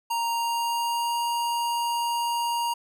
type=tone with pitch glide; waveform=square; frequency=932.3 to 942 Hz; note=A#5 to A#5; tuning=0 to +18 cents; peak=-25 dBFS; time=0.1-2.74 s; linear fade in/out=10 ms; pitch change=+18 cents; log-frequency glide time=0.31-1.15 s; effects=none